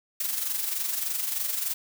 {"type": "noise with amplitude modulation", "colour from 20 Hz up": "blue", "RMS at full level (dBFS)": -27, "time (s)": [0.2, 1.74], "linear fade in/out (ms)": 5, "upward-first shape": "sine", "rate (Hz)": 23.3, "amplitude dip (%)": 55, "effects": []}